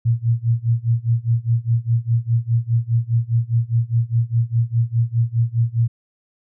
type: tone with tremolo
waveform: sine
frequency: 116.54 Hz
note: A#2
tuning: in tune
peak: -12 dBFS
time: 0.05-5.88 s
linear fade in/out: 10 ms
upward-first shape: sine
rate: 4.9 Hz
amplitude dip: 95%
effects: none